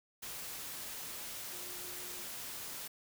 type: tone in noise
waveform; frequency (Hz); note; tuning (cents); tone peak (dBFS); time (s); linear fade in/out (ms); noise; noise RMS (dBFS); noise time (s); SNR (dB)
sine; 357.7; F4; +41; -55; 1.52-2.23; 10; white; -44; 0.22-2.88; -14
effects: none